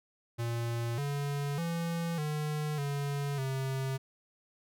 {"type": "tone with pitch steps", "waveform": "square", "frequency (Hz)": [117.3, 142.6, 168.2, 151.1, 142, 133.5], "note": ["A#2", "C#3", "E3", "D3", "C#3", "C3"], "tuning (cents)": [11, 49, 35, 50, 42, 35], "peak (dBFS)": -32, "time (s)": [0.38, 3.98], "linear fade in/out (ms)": 20, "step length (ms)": 600, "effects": []}